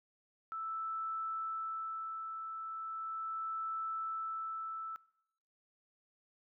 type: tone with tremolo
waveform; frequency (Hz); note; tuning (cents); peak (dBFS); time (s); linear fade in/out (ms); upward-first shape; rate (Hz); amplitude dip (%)
sine; 1318.5; E6; 0; -36; 0.52-4.96; 0; sine; 0.38; 40
effects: noise-tail reverb RT60 0.8 s tail -22 dB re dry